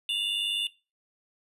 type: tone cluster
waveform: triangle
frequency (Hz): 2784 / 2884 / 3534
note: F7 / F#7 / A7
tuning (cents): -6 / -45 / +7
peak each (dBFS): -29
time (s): 0.09-0.67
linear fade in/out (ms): 2
effects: noise-tail reverb RT60 0.3 s tail -21 dB re dry + resampled to 32000 Hz